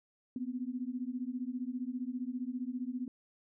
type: beating tone pair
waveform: sine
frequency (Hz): 243.3 / 258.3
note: B3 / C4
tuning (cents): -26 / -22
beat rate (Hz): 15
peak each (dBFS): -38 / -38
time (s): 0.36-3.08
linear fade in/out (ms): 2
effects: none